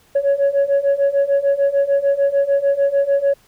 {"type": "beating tone pair", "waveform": "sine", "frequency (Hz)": [554.4, 561.1], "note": ["C#5", "C#5"], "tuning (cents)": [0, 21], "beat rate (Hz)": 6.7, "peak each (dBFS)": [-16, -14], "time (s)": [0.15, 3.34], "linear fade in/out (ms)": 10, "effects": ["tanh soft clip ceiling -10 dBFS", "pink hiss -54 dBFS RMS until 3.47 s"]}